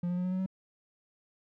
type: tone with pitch steps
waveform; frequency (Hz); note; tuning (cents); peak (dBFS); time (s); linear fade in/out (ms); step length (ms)
triangle; 175.2 / 177.85 / 180.54 / 183.27 / 186.05 / 188.86; F3 / F3 / F#3 / F#3 / F#3 / F#3; +6 / +32 / -42 / -16 / +10 / +36; -27; 0.03-0.462; 5; 72
effects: none